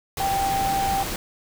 sine tone in noise, 784 Hz, G5, in tune, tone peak -21 dBFS, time 0.2-1.03 s, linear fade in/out 2 ms, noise pink, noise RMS -29 dBFS, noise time 0.17-1.16 s, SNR +5 dB, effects none

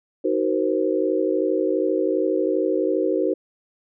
sine chord, C half-diminished seventh, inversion first, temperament just, 314 / 376.7 / 470.9 / 523.3 Hz, Eb4 / Gb4 / Bb4 / C5, +16 / +31 / +18 / 0 cents, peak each -24 / -23 / -25 / -25 dBFS, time 0.24-3.34 s, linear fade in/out 10 ms, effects none

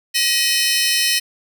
sawtooth tone cluster, 1900 / 2514 / 3027 / 4227 / 5340 Hz, A#6 / D#7 / F#7 / C8 / E8, +33 / +17 / +39 / +17 / +22 cents, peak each -19 dBFS, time 0.14-1.2 s, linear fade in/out 20 ms, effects none

